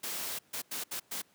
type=noise bursts at uneven times; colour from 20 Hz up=white; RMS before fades=-37 dBFS; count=5; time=0.03-0.39 / 0.53-0.62 / 0.71-0.84 / 0.91-1 / 1.11-1.22 s; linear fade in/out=10 ms; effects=pink hiss -66 dBFS RMS until 1.34 s + high-pass 150 Hz 12 dB/octave